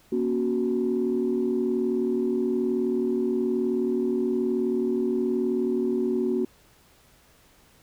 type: chord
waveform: sine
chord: F# major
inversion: first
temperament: equal with one note detuned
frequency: 238.3 / 277.2 / 370 Hz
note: A#3 / C#4 / F#4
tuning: +38 / 0 / 0 cents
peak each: -26 / -29 / -24 dBFS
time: 0.12-6.45 s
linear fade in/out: 5 ms
effects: tanh soft clip ceiling -15 dBFS + pink hiss -58 dBFS RMS until 7.82 s